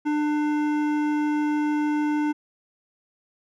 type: tone with hard clipping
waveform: sine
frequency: 298.9 Hz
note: D4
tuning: 31 cents sharp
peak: -23 dBFS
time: 0.05-2.33 s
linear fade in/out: 20 ms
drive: 13 dB
effects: none